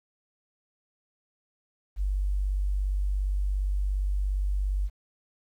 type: tone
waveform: sine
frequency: 48.63 Hz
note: G1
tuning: 13 cents flat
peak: -24 dBFS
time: 1.96-4.9 s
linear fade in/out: 50 ms
effects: 10-bit